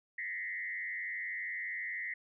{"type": "tone with frequency modulation", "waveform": "sine", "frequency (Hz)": 1975.5, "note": "B6", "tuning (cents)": 0, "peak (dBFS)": -36, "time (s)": [0.18, 2.14], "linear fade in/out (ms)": 5, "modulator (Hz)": 92.2, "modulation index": 1.6, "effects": []}